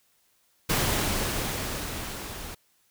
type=noise with level ramp; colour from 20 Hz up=pink; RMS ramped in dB=-24 to -39 dBFS; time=0.69-2.55 s; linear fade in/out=10 ms; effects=white hiss -67 dBFS RMS until 2.9 s